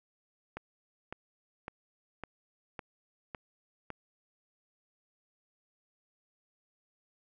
click train, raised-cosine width 0.5 ms, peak -24 dBFS, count 7, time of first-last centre 0.57-3.903 s, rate 1.8 Hz, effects none

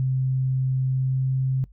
sine tone with pitch glide, 130.81 to 131.64 Hz, C3 to C3, 0 to +11 cents, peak -20 dBFS, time 0-1.64 s, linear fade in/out 0 ms, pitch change +11 cents, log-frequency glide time 0.85-1.35 s, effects noise-tail reverb RT60 0.1 s tail -22 dB re dry + added 50 Hz sine -47 dBFS peak until 1.72 s

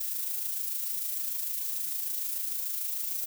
violet noise with amplitude modulation, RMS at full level -31 dBFS, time 0-3.26 s, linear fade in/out 10 ms, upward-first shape sine, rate 26.7 Hz, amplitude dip 40%, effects none

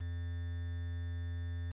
triangle tone with quantisation, 85.6 Hz, F2, 34 cents flat, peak -34 dBFS, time 0-1.72 s, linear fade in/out 10 ms, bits 9, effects resampled to 8000 Hz

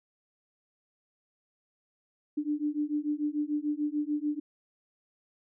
sine beating tone pair, 293.7 / 300.5 Hz, D4 / D4, 0 / +40 cents, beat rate 6.8 Hz, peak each -31 dBFS, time 2.37-4.4 s, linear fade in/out 10 ms, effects none

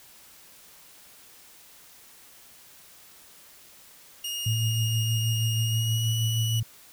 sawtooth tone with pitch glide, 2851 to 2941 Hz, F7 to F#7, +35 to -11 cents, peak -27 dBFS, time 4.24-6.6 s, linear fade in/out 5 ms, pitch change +54 cents, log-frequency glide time 5.63-6.14 s
sine tone with tremolo, 113.2 Hz, A2, 50 cents sharp, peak -22 dBFS, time 4.46-6.63 s, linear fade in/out 5 ms, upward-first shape sine, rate 6.3 Hz, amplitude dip 30%
effects white hiss -52 dBFS RMS until 6.92 s

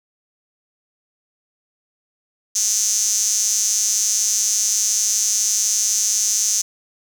sawtooth tone with high-pass filter, 215.9 Hz, A3, 33 cents flat, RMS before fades -19 dBFS, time 2.55-6.62 s, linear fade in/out 10 ms, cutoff 6300 Hz, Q 8.7, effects none

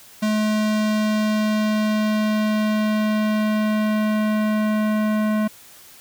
square tone with low-pass filter sweep, 214.1 Hz, A3, 47 cents flat, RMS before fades -20 dBFS, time 0.22-5.48 s, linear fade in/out 10 ms, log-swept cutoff 7500 to 1900 Hz, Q 0.79, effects white hiss -46 dBFS RMS until 6 s

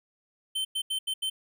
square tone bursts at uneven times, 3093 Hz, G7, 24 cents flat, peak -28 dBFS, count 5, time 0.55-0.65 / 0.75-0.82 / 0.9-0.99 / 1.07-1.14 / 1.22-1.3 s, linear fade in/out 10 ms, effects none

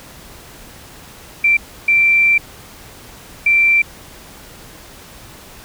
sine tone bursts at uneven times, 2349 Hz, D7, in tune, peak -9 dBFS, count 3, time 1.44-1.57 / 1.88-2.38 / 3.46-3.82 s, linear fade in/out 5 ms, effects pink hiss -39 dBFS RMS until 5.64 s

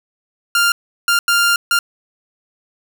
sawtooth tone bursts at uneven times, 1396.9 Hz, F6, in tune, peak -8 dBFS, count 4, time 0.55-0.72 / 1.08-1.19 / 1.28-1.56 / 1.71-1.79 s, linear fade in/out 2 ms, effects none

